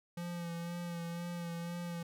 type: tone with vibrato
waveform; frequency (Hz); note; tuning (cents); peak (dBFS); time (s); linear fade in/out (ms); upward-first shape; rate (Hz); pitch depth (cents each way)
square; 171.5; F3; -31; -39; 0.17-2.03; 5; sine; 2; 26
effects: none